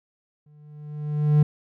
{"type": "tone with exponential growth", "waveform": "triangle", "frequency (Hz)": 149.4, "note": "D3", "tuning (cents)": 30, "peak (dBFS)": -10, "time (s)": [0.46, 1.43], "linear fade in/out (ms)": 5, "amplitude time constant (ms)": 210, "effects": []}